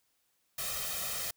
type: noise with comb filter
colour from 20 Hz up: white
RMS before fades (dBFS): -36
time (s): 0.58-1.31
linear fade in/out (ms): 5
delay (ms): 1.6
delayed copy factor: +0.85
effects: white hiss -75 dBFS RMS until 1.36 s